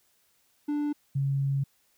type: tone pair in turn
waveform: triangle / sine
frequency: 294 / 137.99 Hz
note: D4 / C#3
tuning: +2 / -8 cents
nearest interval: octave + minor second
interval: 1310 cents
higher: first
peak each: -24 dBFS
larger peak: neither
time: 0.68-0.93 / 1.15-1.64 s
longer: second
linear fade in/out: 10 ms
effects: white hiss -68 dBFS RMS until 1.97 s